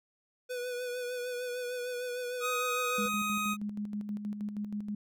square tone with vibrato, 493.9 Hz, B4, in tune, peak -35 dBFS, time 0.49-3.09 s, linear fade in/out 20 ms, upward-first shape triangle, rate 6.6 Hz, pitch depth 37 cents each way
25% pulse tone, 1254 Hz, D#6, 13 cents sharp, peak -27 dBFS, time 2.4-3.57 s, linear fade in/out 50 ms
sine tone with tremolo, 207.7 Hz, G#3, in tune, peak -32 dBFS, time 2.98-4.95 s, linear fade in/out 5 ms, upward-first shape square, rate 6.3 Hz, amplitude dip 50%
effects none

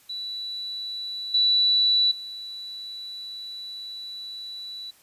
sine tone with level steps, 3951 Hz, B7, in tune, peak -30 / -17 / -34 dBFS, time 0.09-4.91 s, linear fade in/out 10 ms, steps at 1.34 / 2.11 s, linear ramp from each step 5 ms, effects white hiss -57 dBFS RMS until 5.02 s + resampled to 32000 Hz

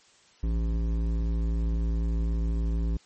sine tone with hard clipping, 56 Hz, A1, 31 cents sharp, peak -26 dBFS, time 0.43-2.97 s, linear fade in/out 5 ms, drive 12 dB, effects white hiss -59 dBFS RMS until 3.05 s + MP3 32 kbps

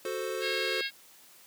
square chord, F# diminished, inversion none, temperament equal, 370 / 440 / 523.3 Hz, F#4 / A4 / C5, 0 / 0 / 0 cents, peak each -37 dBFS, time 0.05-0.81 s, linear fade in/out 2 ms
harmonic tone, 543 Hz, C#5, 36 cents flat, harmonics 3 / 4 / 5 / 6 / 7 / 8 / 9, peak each -36 / -37 / -38 / -39 / -39 / -40 / -41 dBFS, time 0.4-0.91 s, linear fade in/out 50 ms
effects white hiss -56 dBFS RMS until 1.46 s + high-pass 150 Hz 12 dB/octave

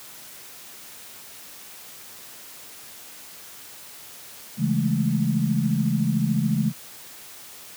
sine chord, A major seventh, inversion first, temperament just, 137.5 / 165 / 206.2 / 220 Hz, C#3 / E3 / G#3 / A3, -14 / +2 / -12 / 0 cents, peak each -25 dBFS, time 4.57-6.73 s, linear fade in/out 50 ms, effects white hiss -43 dBFS RMS until 7.76 s + high-pass 80 Hz 12 dB/octave

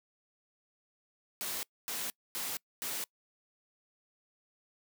white noise bursts, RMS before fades -37 dBFS, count 4, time 1.41-3.04 s, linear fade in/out 0 ms, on 220 ms, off 250 ms, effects noise-tail reverb RT60 0.1 s tail -25 dB re dry + high-pass 150 Hz 12 dB/octave

